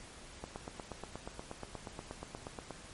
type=click train; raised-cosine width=1 ms; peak=-27 dBFS; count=20; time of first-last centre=0.44-2.707 s; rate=8.38 Hz; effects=pink hiss -52 dBFS RMS until 2.93 s + MP3 48 kbps